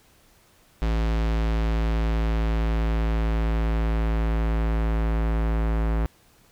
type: tone with low-pass filter sweep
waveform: square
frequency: 55.3 Hz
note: A1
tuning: 9 cents sharp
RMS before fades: -23 dBFS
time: 0.82-6.06 s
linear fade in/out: 0 ms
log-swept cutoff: 4200 to 1800 Hz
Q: 0.81
effects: pink hiss -58 dBFS RMS until 6.51 s